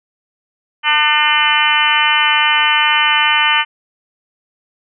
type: harmonic tone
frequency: 300.2 Hz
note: D4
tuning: 38 cents sharp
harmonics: 3 / 4 / 5 / 6 / 7 / 8 / 9 / 10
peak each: -18 / -19 / -20 / -19 / -19 / -19 / -22 / -16 dBFS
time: 0.83-3.65 s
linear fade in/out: 50 ms
effects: none